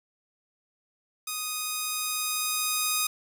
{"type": "tone with level ramp", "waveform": "5% pulse", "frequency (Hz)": 1244.5, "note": "D#6", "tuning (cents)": 0, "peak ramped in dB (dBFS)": [-19, -12], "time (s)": [1.27, 3.07], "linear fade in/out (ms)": 5, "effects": []}